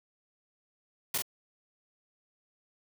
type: noise with echo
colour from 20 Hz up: white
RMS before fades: -30 dBFS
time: 1.14-1.18 s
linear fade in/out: 5 ms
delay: 42 ms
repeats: 1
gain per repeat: -3 dB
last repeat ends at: 1.222 s
effects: none